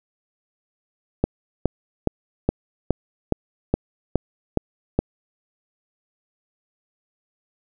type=click train; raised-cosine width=2 ms; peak=-4 dBFS; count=10; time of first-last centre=1.24-4.99 s; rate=2.4 Hz; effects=none